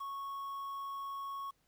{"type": "tone with quantisation", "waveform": "triangle", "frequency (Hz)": 1104, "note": "C#6", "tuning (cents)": -7, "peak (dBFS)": -37, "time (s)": [0, 1.51], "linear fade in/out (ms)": 10, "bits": 10, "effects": ["pink hiss -75 dBFS RMS until 1.67 s"]}